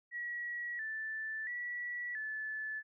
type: tone with pitch steps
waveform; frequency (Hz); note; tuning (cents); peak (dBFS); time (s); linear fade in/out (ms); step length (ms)
sine; 1920 / 1760 / 1943 / 1737; B6 / A6 / B6 / A6; -49 / 0 / -29 / -23; -37; 0.11-2.83; 50; 680
effects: none

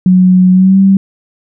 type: tone with pitch glide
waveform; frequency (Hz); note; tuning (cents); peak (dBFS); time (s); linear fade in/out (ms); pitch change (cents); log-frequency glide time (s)
sine; 183.8 to 193.94; F#3 to G3; -11 to -18; -3; 0.06-0.97; 2; +93; 0.52-0.79
effects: none

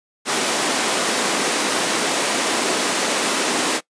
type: high-pass noise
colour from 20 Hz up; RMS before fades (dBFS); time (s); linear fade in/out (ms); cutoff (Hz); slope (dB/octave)
pink; -20; 0.25-3.81; 50; 240; 24
effects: noise-tail reverb RT60 0.1 s tail -21 dB re dry + resampled to 22050 Hz

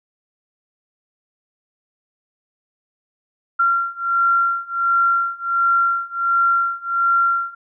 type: beating tone pair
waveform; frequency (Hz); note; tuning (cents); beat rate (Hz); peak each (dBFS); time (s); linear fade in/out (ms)
sine; 1374 / 1375.4; F6 / F6; -29 / -27; 1.4; -19 / -18; 3.59-7.55; 10
effects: none

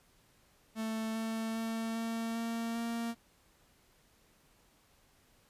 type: tone with pitch steps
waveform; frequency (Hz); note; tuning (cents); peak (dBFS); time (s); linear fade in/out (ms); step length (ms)
45% pulse; 221.5 / 223.6 / 225.6 / 227.7 / 229.8 / 232; A3 / A3 / A3 / A#3 / A#3 / A#3; +12 / +28 / +44 / -40 / -25 / -8; -34; 0.75-3.15; 50; 400
effects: pink hiss -67 dBFS RMS until 5.49 s + resampled to 32000 Hz

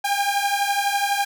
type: beating tone pair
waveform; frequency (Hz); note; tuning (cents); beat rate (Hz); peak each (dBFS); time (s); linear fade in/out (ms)
sawtooth; 798 / 810; G5 / G#5; +31 / -43; 12; -19; 0.04-1.25; 10
effects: none

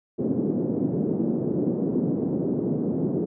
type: band-pass noise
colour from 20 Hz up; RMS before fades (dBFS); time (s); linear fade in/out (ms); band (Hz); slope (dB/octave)
white; -25; 0.18-3.26; 20; 150 to 370; 24
effects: none

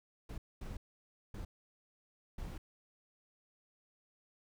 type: noise bursts at uneven times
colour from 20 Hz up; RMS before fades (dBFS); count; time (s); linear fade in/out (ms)
brown; -43; 4; 0.29-0.38 / 0.61-0.77 / 1.34-1.45 / 2.38-2.58; 5
effects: none

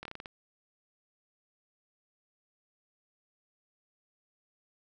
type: slowing click train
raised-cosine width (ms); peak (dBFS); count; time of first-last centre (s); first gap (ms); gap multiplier
0.3; -25; 7; 0.03-0.258; 23; 1.2
effects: none

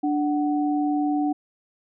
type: tone pair together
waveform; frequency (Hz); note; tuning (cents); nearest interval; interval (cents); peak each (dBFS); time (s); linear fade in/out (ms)
sine; 294.7 / 745; D4 / F#5; +6 / +12; octave + major third; 1606; -21 / -27; 0.03-1.33; 10
effects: none

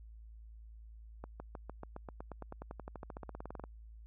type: accelerating click train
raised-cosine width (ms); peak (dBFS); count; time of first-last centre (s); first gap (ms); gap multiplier
1; -30; 28; 1.24-3.639; 160; 0.95
effects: added 55 Hz sine -50 dBFS peak until 4.06 s

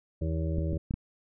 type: harmonic tone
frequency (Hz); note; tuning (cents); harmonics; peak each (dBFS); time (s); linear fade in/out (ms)
80.4; E2; -43; 1 / 2 / 4 / 5 / 6 / 7; -29 / -33 / -38 / -42 / -48 / -40; 0.21-0.78; 10
type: clicks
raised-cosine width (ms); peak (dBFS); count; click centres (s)
5; -19; 4; 0.583 / 0.73 / 0.909 / 0.94
effects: none

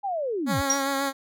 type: linear sweep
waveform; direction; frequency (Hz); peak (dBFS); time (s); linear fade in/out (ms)
sine; down; 830.6 to 56; -25; 0.03-0.62; 20
type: tone with vibrato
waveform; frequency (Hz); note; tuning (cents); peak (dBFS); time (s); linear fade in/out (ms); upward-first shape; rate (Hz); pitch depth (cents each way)
10% pulse; 275; C#4; -14; -16; 0.46-1.13; 50; sine; 7.4; 26
type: tone with exponential decay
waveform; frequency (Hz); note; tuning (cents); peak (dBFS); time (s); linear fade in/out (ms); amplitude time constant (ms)
sine; 5710; F8; +37; -16; 0.7-0.85; 1; 32
effects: none

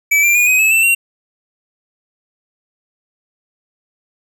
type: tone with pitch steps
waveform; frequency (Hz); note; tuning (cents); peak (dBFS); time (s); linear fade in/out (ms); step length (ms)
square; 2303 / 2372 / 2443 / 2516 / 2591 / 2668 / 2748; D7 / D7 / D#7 / D#7 / E7 / E7 / F7; -34 / +17 / -32 / +19 / -30 / +20 / -29; -10; 0.11-0.95; 10; 120
effects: none

